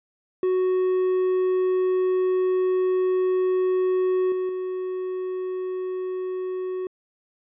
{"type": "tone with level steps", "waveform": "triangle", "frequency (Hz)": 370, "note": "F#4", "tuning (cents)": 0, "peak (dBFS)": [-17, -21, -24], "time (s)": [0.43, 6.87], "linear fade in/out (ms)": 2, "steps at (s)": [4.32, 4.49], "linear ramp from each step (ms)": 2, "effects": ["resampled to 8000 Hz"]}